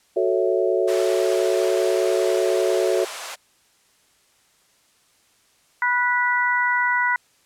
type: chord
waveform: sine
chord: F# minor seventh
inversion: none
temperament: equal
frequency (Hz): 370 / 440 / 554.4 / 659.3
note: F#4 / A4 / C#5 / E5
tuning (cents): 0 / 0 / 0 / 0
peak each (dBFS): -21 / -23 / -24 / -25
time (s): 0.16-3.05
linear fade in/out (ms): 10
type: high-pass noise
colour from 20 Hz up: pink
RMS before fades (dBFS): -33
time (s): 0.87-3.36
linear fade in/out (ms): 20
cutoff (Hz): 620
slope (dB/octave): 24
type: harmonic tone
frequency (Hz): 490.7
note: B4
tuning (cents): -11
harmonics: 2 / 3 / 4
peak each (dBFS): -22 / -22 / -22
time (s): 5.82-7.16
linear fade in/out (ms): 2
effects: white hiss -60 dBFS RMS until 7.45 s + low-pass 10000 Hz 12 dB/octave